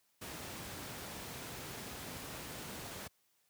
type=noise; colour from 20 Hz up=pink; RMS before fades=-45 dBFS; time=0.21-3.08 s; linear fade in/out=10 ms; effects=white hiss -75 dBFS RMS until 3.49 s + high-pass 80 Hz 12 dB/octave